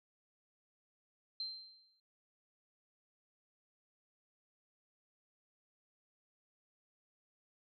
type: tone with exponential decay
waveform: sine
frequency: 4132 Hz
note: C8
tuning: 22 cents flat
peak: -36 dBFS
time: 1.4-2 s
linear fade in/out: 2 ms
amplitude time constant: 130 ms
effects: none